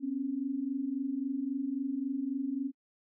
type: tone pair together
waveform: sine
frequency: 253.5 / 277.2 Hz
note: B3 / C#4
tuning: +45 / 0 cents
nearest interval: major second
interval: 155 cents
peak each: -36 / -32 dBFS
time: 0-2.72 s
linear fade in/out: 50 ms
effects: noise-tail reverb RT60 0.1 s tail -26 dB re dry